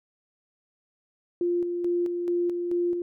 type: tone with tremolo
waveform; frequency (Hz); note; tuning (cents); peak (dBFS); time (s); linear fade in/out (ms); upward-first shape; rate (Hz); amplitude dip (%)
sine; 349.3; F4; 0; -22; 1.41-3.02; 2; square; 2.3; 40
effects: none